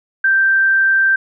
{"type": "tone", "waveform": "sine", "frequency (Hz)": 1568, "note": "G6", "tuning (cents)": 0, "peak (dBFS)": -10, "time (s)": [0.24, 1.16], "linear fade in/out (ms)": 5, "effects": []}